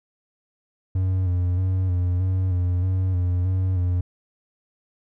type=tone with vibrato; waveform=triangle; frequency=91.3 Hz; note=F#2; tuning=23 cents flat; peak=-17 dBFS; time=0.95-4.01 s; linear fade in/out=5 ms; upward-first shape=square; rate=1.6 Hz; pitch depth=38 cents each way; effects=none